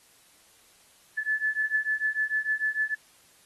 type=beating tone pair; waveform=sine; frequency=1731 / 1737.7 Hz; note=A6 / A6; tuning=-29 / -22 cents; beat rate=6.7 Hz; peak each=-28 dBFS; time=1.17-2.95 s; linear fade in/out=10 ms; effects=white hiss -59 dBFS RMS until 3.45 s + AAC 32 kbps